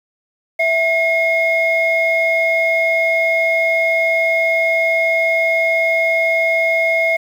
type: tone pair together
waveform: sine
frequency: 659.3 / 2153 Hz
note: E5 / C7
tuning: 0 / +49 cents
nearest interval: octave + minor sixth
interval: 2049 cents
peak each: -15 / -14 dBFS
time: 0.59-7.17 s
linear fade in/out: 10 ms
effects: tanh soft clip ceiling -7 dBFS + 7-bit